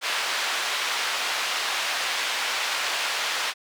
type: band-pass noise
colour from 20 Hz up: white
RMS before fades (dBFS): -27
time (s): 0.01-3.54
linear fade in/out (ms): 50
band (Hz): 740 to 3600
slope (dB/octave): 12
effects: none